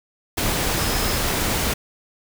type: tone in noise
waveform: sine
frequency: 5130 Hz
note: E8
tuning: 48 cents flat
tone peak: -32 dBFS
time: 0.78-1.18 s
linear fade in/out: 10 ms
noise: pink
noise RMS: -22 dBFS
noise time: 0.37-1.74 s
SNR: -13 dB
effects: none